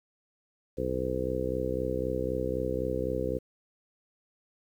harmonic tone, 63.9 Hz, C2, 40 cents flat, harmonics 1 / 2 / 3 / 4 / 5 / 6 / 7 / 8, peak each -37 / -38 / -40 / -39 / -37 / -38 / -34 / -33 dBFS, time 0.77-3.39 s, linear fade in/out 20 ms, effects 10-bit

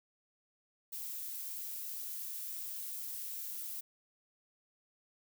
violet noise, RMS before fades -42 dBFS, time 0.92-3.81 s, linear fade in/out 10 ms, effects none

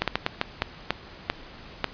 slowing click train, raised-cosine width 0.3 ms, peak -6 dBFS, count 9, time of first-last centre 0.02-1.843 s, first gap 57 ms, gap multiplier 1.38, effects pink hiss -45 dBFS RMS until 1.93 s + resampled to 11025 Hz

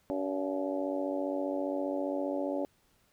harmonic tone with a mistuned harmonic, 95 Hz, F#2, 46 cents sharp, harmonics 3 / 4 / 5 / 6 / 7 / 8 / 9, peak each -34 / -39 / -43 / -34 / -43 / -47 / -44 dBFS, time 0.1-2.65 s, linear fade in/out 0 ms, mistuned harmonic 8, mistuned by -76 cents, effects pink hiss -69 dBFS RMS until 3.12 s

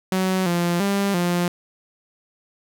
sawtooth tone with pitch steps, 187.4 / 173.2 / 199 / 175.5 Hz, F#3 / F3 / G3 / F3, +22 / -14 / +26 / +9 cents, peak -15 dBFS, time 0.12-1.48 s, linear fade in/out 2 ms, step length 340 ms, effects none

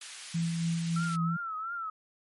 pink high-pass noise, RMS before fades -44 dBFS, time 0.01-1.16 s, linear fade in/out 5 ms, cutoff 2100 Hz, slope 12 dB/octave
sine tone with tremolo, 167 Hz, E3, 23 cents sharp, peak -26 dBFS, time 0.34-1.37 s, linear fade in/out 10 ms, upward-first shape sine, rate 3.6 Hz, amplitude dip 35%
sine tone with vibrato, 1331 Hz, E6, 16 cents sharp, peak -33 dBFS, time 0.96-1.9 s, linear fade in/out 5 ms, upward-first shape triangle, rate 2.9 Hz, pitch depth 110 cents each way
effects MP3 48 kbps

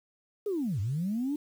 sine linear two-way sweep, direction down then up, 431.8 to 91.5 to 302 Hz, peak -27 dBFS, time 0.46-1.36 s, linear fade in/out 5 ms, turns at 0.8 s, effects tanh soft clip ceiling -23 dBFS + 9-bit

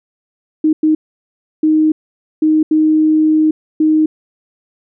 sine tone bursts at uneven times, 311.1 Hz, D#4, in tune, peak -8 dBFS, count 6, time 0.64-0.73 / 0.83-0.95 / 1.63-1.92 / 2.42-2.63 / 2.71-3.51 / 3.8-4.06 s, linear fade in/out 5 ms, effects none

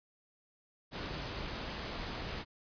pink noise, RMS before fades -40 dBFS, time 0.91-2.45 s, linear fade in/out 50 ms, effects resampled to 11025 Hz

